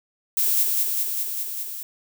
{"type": "noise with echo", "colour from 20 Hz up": "violet", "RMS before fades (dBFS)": -21, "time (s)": [0.37, 0.63], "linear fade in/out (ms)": 2, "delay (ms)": 200, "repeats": 6, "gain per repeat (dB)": -2, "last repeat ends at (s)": 1.83, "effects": []}